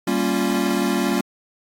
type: chord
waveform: square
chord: G half-diminished seventh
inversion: none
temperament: equal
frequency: 196 / 233.1 / 277.2 / 349.2 Hz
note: G3 / Bb3 / Db4 / F4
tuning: 0 / 0 / 0 / 0 cents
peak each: -25 dBFS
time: 0.07-1.21 s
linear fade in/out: 5 ms
effects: AAC 48 kbps